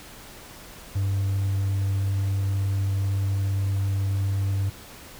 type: tone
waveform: triangle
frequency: 98 Hz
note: G2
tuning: in tune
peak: -19 dBFS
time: 0.95-4.7 s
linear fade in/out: 10 ms
effects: tanh soft clip ceiling -15 dBFS + pink hiss -44 dBFS RMS until 5.19 s